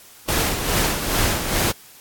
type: noise with tremolo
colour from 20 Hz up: pink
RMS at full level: -19 dBFS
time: 0.28-1.72 s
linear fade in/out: 10 ms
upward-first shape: sine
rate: 2.4 Hz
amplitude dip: 55%
effects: white hiss -46 dBFS RMS until 2 s + AAC 64 kbps